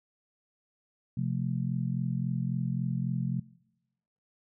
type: chord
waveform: sine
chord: F major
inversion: second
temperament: just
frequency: 130.96 / 174.61 / 218.3 Hz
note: C3 / F3 / A3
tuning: +2 / 0 / -13 cents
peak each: -30 / -32 / -36 dBFS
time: 1.17-3.4 s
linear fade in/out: 5 ms
effects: noise-tail reverb RT60 1.0 s tail -24 dB re dry